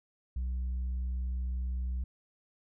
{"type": "tone", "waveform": "sine", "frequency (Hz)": 62.6, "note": "B1", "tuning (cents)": 24, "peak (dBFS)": -28, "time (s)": [0.36, 2.04], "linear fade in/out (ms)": 5, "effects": ["tanh soft clip ceiling -30 dBFS"]}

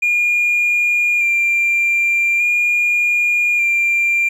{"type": "tone with vibrato", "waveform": "triangle", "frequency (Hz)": 2400, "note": "D7", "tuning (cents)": 37, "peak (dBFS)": -10, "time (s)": [0.02, 4.29], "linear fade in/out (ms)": 10, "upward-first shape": "square", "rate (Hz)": 0.42, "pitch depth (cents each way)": 17, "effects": ["tanh soft clip ceiling -9 dBFS"]}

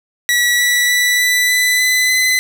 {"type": "tone with pitch steps", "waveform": "sawtooth", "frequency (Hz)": [1940, 1953.5, 1967.1, 1980.8, 1994.5, 2008, 2022], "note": ["B6", "B6", "B6", "B6", "B6", "B6", "B6"], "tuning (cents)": [-31, -19, -7, 5, 17, 28, 40], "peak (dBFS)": -8, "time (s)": [0.29, 2.39], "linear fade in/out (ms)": 0, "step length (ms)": 300, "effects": []}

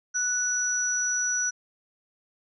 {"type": "tone pair together", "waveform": "sine", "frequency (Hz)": [1480, 5881], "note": ["F#6", "F#8"], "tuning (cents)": [0, -11], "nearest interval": "2 octaves", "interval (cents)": 2389, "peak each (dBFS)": [-29, -25], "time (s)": [0.14, 1.51], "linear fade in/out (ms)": 20, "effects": []}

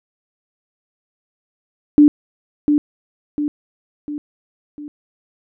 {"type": "tone with echo", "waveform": "sine", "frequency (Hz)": 295, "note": "D4", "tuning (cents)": 8, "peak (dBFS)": -5, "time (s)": [1.98, 2.08], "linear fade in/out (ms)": 0, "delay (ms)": 700, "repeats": 4, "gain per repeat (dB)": -6, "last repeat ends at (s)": 4.88, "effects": []}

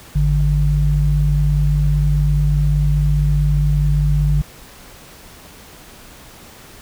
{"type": "tone pair together", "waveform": "sine", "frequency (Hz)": [52.01, 147.1], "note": ["G#1", "D3"], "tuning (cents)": [3, 3], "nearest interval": "octave + tritone", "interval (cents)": 1800, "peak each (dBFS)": -15, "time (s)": [0.15, 4.42], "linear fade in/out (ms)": 10, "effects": ["pink hiss -41 dBFS RMS until 6.81 s"]}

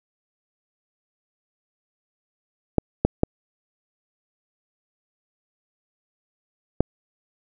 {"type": "clicks", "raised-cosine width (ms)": 2, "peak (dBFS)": -3, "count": 4, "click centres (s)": [2.783, 3.05, 3.234, 6.806], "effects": []}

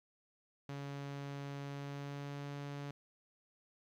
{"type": "tone with pitch glide", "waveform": "sawtooth", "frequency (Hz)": [140.8, 142.6], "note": ["C#3", "C#3"], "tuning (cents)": [27, 49], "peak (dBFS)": -38, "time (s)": [0.69, 2.91], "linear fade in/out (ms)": 2, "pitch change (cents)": 22, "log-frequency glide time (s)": [1.6, 2.46], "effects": ["low-pass 5000 Hz 12 dB/octave", "12-bit"]}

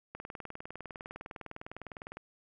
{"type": "click train", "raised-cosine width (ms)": 0.5, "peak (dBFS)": -27, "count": 41, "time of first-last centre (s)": [0.15, 2.17], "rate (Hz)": 19.8, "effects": []}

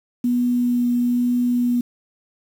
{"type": "tone with vibrato", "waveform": "sine", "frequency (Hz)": 243.4, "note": "B3", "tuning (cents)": -25, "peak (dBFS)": -16, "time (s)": [0.24, 1.81], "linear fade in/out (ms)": 5, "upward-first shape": "triangle", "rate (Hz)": 1.1, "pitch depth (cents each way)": 10, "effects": ["7-bit"]}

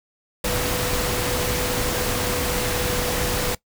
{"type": "tone in noise", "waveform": "sine", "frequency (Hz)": 493.9, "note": "B4", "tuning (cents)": 0, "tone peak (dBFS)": -28, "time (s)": [0.44, 3.55], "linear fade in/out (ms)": 5, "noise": "pink", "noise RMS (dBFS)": -24, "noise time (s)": [0.44, 3.55], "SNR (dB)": -7, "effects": ["noise-tail reverb RT60 0.1 s tail -20 dB re dry"]}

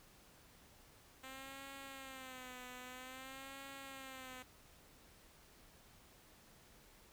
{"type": "tone with vibrato", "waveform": "5% pulse", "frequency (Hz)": 261.6, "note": "C4", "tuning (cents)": 0, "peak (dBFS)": -38, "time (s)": [1.23, 4.43], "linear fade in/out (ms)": 10, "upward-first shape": "sine", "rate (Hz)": 0.51, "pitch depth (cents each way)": 77, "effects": ["pink hiss -64 dBFS RMS until 7.12 s"]}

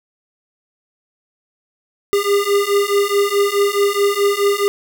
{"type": "beating tone pair", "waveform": "square", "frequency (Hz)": [401.1, 405.8], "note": ["G4", "G#4"], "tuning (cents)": [40, -40], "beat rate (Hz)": 4.7, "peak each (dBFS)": [-18, -17], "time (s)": [2.13, 4.68], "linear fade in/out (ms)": 0, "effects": []}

